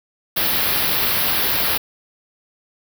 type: band-stop noise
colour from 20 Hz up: white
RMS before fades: -19 dBFS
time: 0.36-1.78 s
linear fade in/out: 10 ms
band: 5000 to 11000 Hz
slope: 48 dB/octave
effects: none